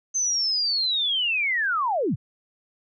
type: linear sweep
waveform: sine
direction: down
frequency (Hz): 6272 to 79.3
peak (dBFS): -21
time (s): 0.14-2.16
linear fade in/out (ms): 20
effects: none